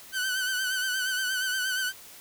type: tone with vibrato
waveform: sawtooth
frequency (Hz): 1516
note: F#6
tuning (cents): +42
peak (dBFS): -23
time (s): 0.12-1.93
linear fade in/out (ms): 50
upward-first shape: sine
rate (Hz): 8.5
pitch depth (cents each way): 49
effects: white hiss -48 dBFS RMS until 2.2 s

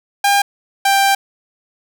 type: tone pair in turn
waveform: sawtooth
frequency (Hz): 803 / 788.3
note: G5 / G5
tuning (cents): +41 / +9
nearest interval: unison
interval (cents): 32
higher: first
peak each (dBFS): -7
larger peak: neither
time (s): 0.24-0.42 / 0.85-1.15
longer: second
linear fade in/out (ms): 5
effects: none

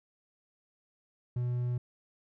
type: tone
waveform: triangle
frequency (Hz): 122.7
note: B2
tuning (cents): -11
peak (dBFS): -27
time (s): 1.36-1.78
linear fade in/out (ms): 5
effects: none

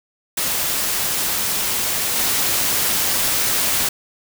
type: noise with level steps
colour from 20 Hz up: white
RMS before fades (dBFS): -21 / -19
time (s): 0.37-3.89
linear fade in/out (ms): 5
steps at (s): 2.16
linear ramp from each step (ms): 2
effects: none

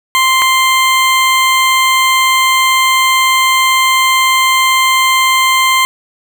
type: tone pair in turn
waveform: 20% pulse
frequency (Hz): 1047 / 1047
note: C6 / C6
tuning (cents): +1 / +1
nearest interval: unison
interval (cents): 0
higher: neither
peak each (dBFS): -3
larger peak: neither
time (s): 0.15-0.42 / 0.42-5.85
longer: second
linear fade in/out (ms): 0
effects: none

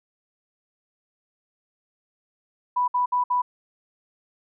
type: tone bursts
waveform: sine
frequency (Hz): 987.8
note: B5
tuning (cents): 0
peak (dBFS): -19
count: 4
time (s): 2.76-3.42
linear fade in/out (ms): 10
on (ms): 120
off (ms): 60
effects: none

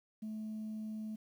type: tone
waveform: sine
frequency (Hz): 216.8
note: A3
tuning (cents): -25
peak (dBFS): -37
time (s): 0.22-1.16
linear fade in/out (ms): 10
effects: tanh soft clip ceiling -37 dBFS + 11-bit

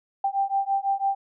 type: beating tone pair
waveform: sine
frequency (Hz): 784 / 790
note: G5 / G5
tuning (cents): 0 / +13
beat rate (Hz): 6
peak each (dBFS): -25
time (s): 0.24-1.15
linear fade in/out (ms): 5
effects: none

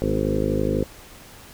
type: harmonic tone with a mistuned harmonic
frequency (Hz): 52.1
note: G#1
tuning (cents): +6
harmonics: 1 / 2 / 3 / 4 / 5 / 6 / 7 / 8 / 9 / 10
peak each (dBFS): -29 / -29 / -29 / -29 / -29 / -29 / -29 / -29 / -29 / -29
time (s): 0.02-0.84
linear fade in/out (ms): 0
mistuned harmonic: 5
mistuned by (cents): -33
effects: pink hiss -45 dBFS RMS until 1.53 s

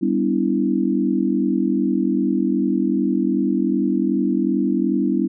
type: chord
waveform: sine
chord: E minor seventh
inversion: first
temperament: equal with one note detuned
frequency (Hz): 196 / 246.9 / 287 / 329.6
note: G3 / B3 / D4 / E4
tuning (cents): 0 / 0 / -40 / 0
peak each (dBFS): -22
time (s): 0.01-5.28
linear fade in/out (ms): 20
effects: none

